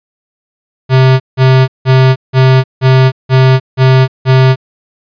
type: tone bursts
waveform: square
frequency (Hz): 130.81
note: C3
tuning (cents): 0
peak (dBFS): -4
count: 8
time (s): 0.89-4.56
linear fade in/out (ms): 50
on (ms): 310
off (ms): 170
effects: resampled to 11025 Hz